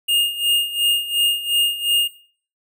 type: tone with tremolo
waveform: square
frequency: 2833 Hz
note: F7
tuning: 24 cents sharp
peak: -15 dBFS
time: 0.08-2.08 s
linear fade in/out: 10 ms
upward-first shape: sine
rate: 2.8 Hz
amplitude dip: 80%
effects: noise-tail reverb RT60 0.5 s tail -18 dB re dry